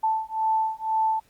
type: beating tone pair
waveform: sine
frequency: 880 / 882 Hz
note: A5 / A5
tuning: 0 / +4 cents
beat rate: 2 Hz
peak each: -25 dBFS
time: 0.03-1.2 s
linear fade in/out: 10 ms
effects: pink hiss -62 dBFS RMS until 1.29 s + Opus 24 kbps